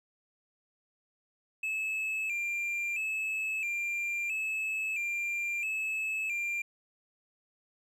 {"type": "tone with vibrato", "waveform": "triangle", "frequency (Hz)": 2489, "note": "D#7", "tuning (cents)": 0, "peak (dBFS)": -29, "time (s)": [1.63, 6.62], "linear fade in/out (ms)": 5, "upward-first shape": "square", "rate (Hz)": 0.75, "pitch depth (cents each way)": 75, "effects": []}